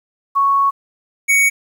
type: tone pair in turn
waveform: sine / square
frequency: 1108.7 / 2236 Hz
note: C#6 / C#7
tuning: 0 / +14 cents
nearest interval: octave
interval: 1214 cents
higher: second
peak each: -11 dBFS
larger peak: neither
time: 0.35-0.71 / 1.28-1.5 s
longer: first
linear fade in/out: 20 ms
effects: 8-bit